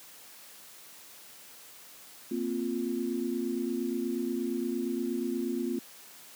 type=chord; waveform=sine; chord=Bb suspended second; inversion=none; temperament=equal; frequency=233.1 / 261.6 / 349.2 Hz; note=Bb3 / C4 / F4; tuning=0 / 0 / 0 cents; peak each=-33 dBFS; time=2.31-5.79 s; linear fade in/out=5 ms; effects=white hiss -51 dBFS RMS until 6.35 s + high-pass 150 Hz 12 dB/octave